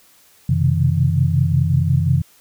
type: tone cluster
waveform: sine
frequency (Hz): 91.2 / 130.1 / 135.6 / 160.3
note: F#2 / C3 / C#3 / E3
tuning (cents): -24 / -9 / -38 / -48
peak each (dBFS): -19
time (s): 0.49-2.22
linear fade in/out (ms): 5
effects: white hiss -52 dBFS RMS until 2.4 s